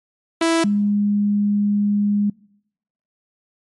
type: tone pair in turn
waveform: sawtooth / sine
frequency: 330 / 205.2 Hz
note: E4 / G#3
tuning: +2 / -21 cents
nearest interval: minor sixth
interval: 823 cents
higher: first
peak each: -11 / -15 dBFS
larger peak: first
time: 0.41-0.64 / 0.64-2.3 s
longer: second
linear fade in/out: 5 ms
effects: noise-tail reverb RT60 0.8 s tail -25 dB re dry + MP3 48 kbps